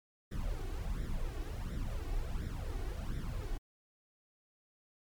brown noise with flanger, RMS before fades -37 dBFS, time 0.31-3.58 s, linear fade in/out 10 ms, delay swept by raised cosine 0.54 to 2.74 ms, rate 1.4 Hz, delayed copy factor +0.75, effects MP3 96 kbps

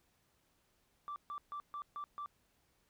sine tone bursts, 1169 Hz, D6, 8 cents flat, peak -39 dBFS, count 6, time 1.08-2.26 s, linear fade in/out 0 ms, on 80 ms, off 140 ms, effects tanh soft clip ceiling -37 dBFS + pink hiss -75 dBFS RMS until 2.89 s

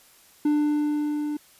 triangle tone with level ramp, 297.2 Hz, D4, 21 cents sharp, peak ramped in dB -16 to -24 dBFS, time 0.45-1.37 s, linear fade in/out 5 ms, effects white hiss -55 dBFS RMS until 1.59 s + resampled to 32000 Hz

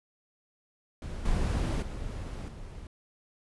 brown noise with level steps, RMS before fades -37 / -28 / -37 / -43 dBFS, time 1.02-2.87 s, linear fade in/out 2 ms, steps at 1.25 / 1.82 / 2.48 s, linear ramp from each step 5 ms, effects resampled to 24000 Hz

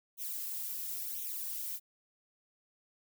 violet noise with flanger, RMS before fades -39 dBFS, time 0.17-1.8 s, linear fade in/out 50 ms, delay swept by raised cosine 0.31 to 3.01 ms, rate 0.96 Hz, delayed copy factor +0.75, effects none

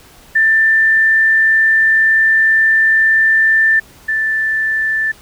sine tone pair in turn, 1779 / 1763.7 Hz, A6 / A6, +19 / +4 cents, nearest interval unison, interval 15 cents, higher first, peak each -8 / -13 dBFS, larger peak first, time 0.35-3.8 / 4.08-5.12 s, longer first, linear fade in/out 10 ms, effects pink hiss -43 dBFS RMS until 5.21 s

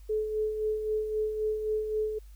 sine tone with tremolo, 430.6 Hz, A4, 37 cents flat, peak -25 dBFS, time 0.09-2.19 s, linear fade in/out 10 ms, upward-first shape sine, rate 3.8 Hz, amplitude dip 50%, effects added 50 Hz sine -46 dBFS peak until 2.35 s + white hiss -65 dBFS RMS until 2.35 s

